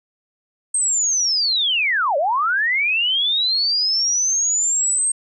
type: linear two-way sweep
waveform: sine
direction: down then up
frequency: 8460 to 534 to 8460 Hz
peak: -16 dBFS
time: 0.74-5.12 s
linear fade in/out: 5 ms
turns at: 2.17 s
effects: none